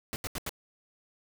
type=noise bursts; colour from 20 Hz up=pink; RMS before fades=-35 dBFS; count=4; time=0.13-0.493 s; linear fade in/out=0 ms; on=30 ms; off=81 ms; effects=none